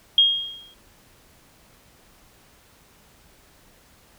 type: tone with exponential decay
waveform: sine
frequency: 3251 Hz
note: G#7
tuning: 38 cents flat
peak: -10 dBFS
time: 0.18-0.74 s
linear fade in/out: 2 ms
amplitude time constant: 120 ms
effects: pink hiss -55 dBFS RMS until 4.18 s